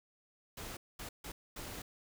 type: noise bursts at uneven times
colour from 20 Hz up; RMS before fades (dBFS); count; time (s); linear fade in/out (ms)
pink; -45; 4; 0.57-0.77 / 0.99-1.09 / 1.24-1.32 / 1.56-1.82; 5
effects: none